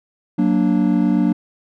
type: chord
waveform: triangle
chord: Gb augmented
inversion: none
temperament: equal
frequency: 185 / 233.1 / 293.7 Hz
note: Gb3 / Bb3 / D4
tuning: 0 / 0 / 0 cents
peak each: -16 dBFS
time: 0.38-1.33 s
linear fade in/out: 10 ms
effects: none